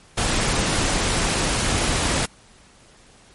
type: noise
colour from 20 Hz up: pink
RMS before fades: -21 dBFS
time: 0.17-2.26 s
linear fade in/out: 10 ms
effects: pink hiss -51 dBFS RMS until 3.34 s + MP3 48 kbps